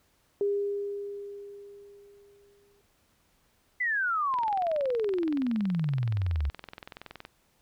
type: tone with exponential decay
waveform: sine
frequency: 404.1 Hz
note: G#4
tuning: 47 cents flat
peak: -23 dBFS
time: 0.41-2.81 s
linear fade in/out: 1 ms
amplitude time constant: 520 ms
type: exponential sweep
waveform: sine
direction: down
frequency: 2040 to 67 Hz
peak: -25 dBFS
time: 3.8-6.5 s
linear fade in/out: 10 ms
type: click train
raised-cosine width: 0.3 ms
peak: -25 dBFS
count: 63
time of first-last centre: 4.34-7.251 s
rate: 21.3 Hz
effects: pink hiss -68 dBFS RMS until 7.61 s